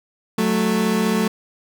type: tone pair together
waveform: 30% pulse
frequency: 185.2 / 220.2 Hz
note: F#3 / A3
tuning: +2 / +2 cents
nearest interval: minor third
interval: 300 cents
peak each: -19 / -16 dBFS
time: 0.38-1.28 s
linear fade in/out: 5 ms
effects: none